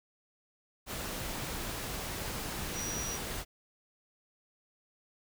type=tone in noise; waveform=sine; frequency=5800 Hz; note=F#8; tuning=35 cents flat; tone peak=-37 dBFS; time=2.73-3.19 s; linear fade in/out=50 ms; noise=pink; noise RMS=-38 dBFS; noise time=0.86-3.45 s; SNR=-2 dB; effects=none